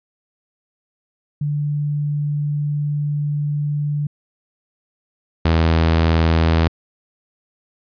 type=tone pair in turn; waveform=sine / sawtooth; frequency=146.83 / 81.6 Hz; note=D3 / E2; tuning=0 / -17 cents; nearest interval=minor seventh; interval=1017 cents; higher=first; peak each=-18 / -9 dBFS; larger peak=second; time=1.41-4.07 / 5.45-6.68 s; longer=first; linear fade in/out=5 ms; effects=resampled to 11025 Hz